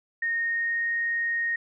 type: tone with pitch glide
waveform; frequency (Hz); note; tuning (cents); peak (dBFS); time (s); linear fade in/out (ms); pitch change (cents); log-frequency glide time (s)
sine; 1849 to 1860.8; A#6 to A#6; -15 to -4; -24; 0.22-1.56; 5; +11; 0.35-0.92
effects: none